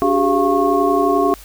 sine tone cluster, 288.6 / 377.6 / 409 / 693 / 1093 Hz, D4 / F#4 / G#4 / F5 / C#6, -30 / +35 / -26 / -14 / -25 cents, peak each -19 dBFS, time 0.02-1.34 s, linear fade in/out 0 ms, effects added 50 Hz sine -40 dBFS peak until 1.44 s + white hiss -42 dBFS RMS until 1.44 s

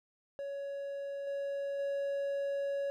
triangle tone with level steps, 559 Hz, C#5, 14 cents sharp, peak -35 / -32 / -30 dBFS, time 0.39-2.9 s, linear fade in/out 0 ms, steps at 1.27 / 1.79 s, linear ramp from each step 2 ms, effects none

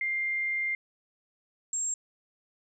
sine tone pair in turn, 2100 / 7484 Hz, C7 / A#8, +6 / +6 cents, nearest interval octave + minor seventh, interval 2200 cents, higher second, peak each -27 / -28 dBFS, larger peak first, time 0.01-0.75 / 1.73-1.94 s, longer first, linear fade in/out 2 ms, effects none

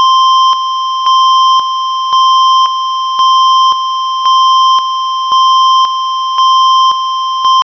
square tone with tremolo, 1046.5 Hz, C6, in tune, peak -5 dBFS, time 0-7.62 s, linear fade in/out 0 ms, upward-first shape square, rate 0.94 Hz, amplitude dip 55%, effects resampled to 11025 Hz + 7-bit

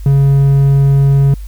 triangle tone, 138.59 Hz, C#3, in tune, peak -4 dBFS, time 0.06-1.34 s, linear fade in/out 2 ms, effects added 50 Hz sine -23 dBFS peak until 1.47 s + white hiss -46 dBFS RMS until 1.47 s

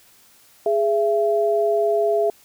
sine tone pair together, 415.2 / 670.8 Hz, G#4 / E5, 0 / +30 cents, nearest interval minor sixth, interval 830 cents, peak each -19 dBFS, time 0.66-2.3 s, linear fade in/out 2 ms, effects white hiss -53 dBFS RMS until 2.44 s

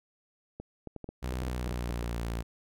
clicks, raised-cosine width 2 ms, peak -26 dBFS, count 12, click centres 0.6 / 0.873 / 0.963 / 1.043 / 1.09 / 1.325 / 1.424 / 1.478 / 1.67 / 1.714 / 1.901 / 2.028 s
sawtooth tone with pitch glide, 62.9 to 57.35 Hz, B1 to A#1, +32 to -28 cents, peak -28 dBFS, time 1.22-2.43 s, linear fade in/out 20 ms, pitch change -160 cents, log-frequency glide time 1.41-2.3 s
effects none

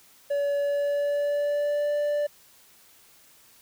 triangle tone with pitch glide, 570 to 586.7 Hz, C#5 to D5, +48 to -2 cents, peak -21 dBFS, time 0.3-2.27 s, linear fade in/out 10 ms, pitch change +50 cents, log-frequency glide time 0.56-1.92 s, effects white hiss -56 dBFS RMS until 3.61 s

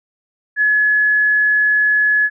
sine tone, 1700 Hz, G#6, 40 cents sharp, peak -11 dBFS, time 0.56-2.3 s, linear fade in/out 50 ms, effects none

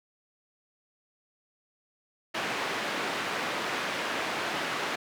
white band-pass noise, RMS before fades -32 dBFS, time 2.34-4.96 s, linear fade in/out 10 ms, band 210 to 2200 Hz, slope 12 dB/octave, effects none

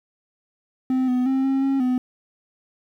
triangle tone with pitch steps, 258.7 / 250.7 / 265.4 / 268.8 / 271.6 / 252.4 Hz, C4 / B3 / C4 / C4 / C#4 / B3, -19 / +26 / +25 / +47 / -35 / +38 cents, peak -16 dBFS, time 0.9-1.98 s, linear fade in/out 2 ms, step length 180 ms, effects 9-bit

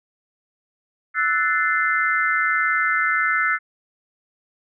sine chord, F# half-diminished seventh, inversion third, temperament equal with one note detuned, 1318.5 / 1480 / 1760 / 2079 Hz, E6 / F#6 / A6 / C7, 0 / 0 / 0 / -12 cents, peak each -23 dBFS, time 1.14-3.59 s, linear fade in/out 50 ms, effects none

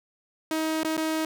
sawtooth tone with dropouts, 316.7 Hz, D#4, 31 cents sharp, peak -21 dBFS, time 0.51-1.25 s, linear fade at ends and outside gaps 2 ms, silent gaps 0.833-0.847 / 0.968-0.976 s, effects none

